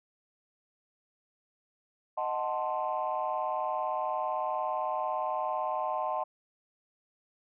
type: chord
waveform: sine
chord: D# diminished seventh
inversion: none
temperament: equal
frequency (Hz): 622.3 / 740 / 880 / 1046.5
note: D#5 / F#5 / A5 / C6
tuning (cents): 0 / 0 / 0 / 0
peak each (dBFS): -34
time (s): 2.17-6.24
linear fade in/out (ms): 10
effects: tanh soft clip ceiling -21 dBFS